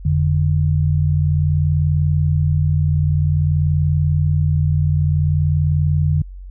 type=tone pair together; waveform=sine; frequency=87.31 / 147.83 Hz; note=F2 / D3; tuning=0 / +12 cents; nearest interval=major sixth; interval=912 cents; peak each=-16 dBFS; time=0.05-6.22 s; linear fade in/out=5 ms; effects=added 46 Hz sine -31 dBFS peak until 6.5 s